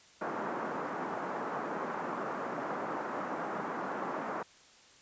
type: band-pass noise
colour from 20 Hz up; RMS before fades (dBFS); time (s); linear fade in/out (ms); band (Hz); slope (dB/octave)
white; -37; 0.21-4.43; 5; 180 to 1300; 24
effects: white hiss -59 dBFS RMS until 5.01 s + resampled to 16000 Hz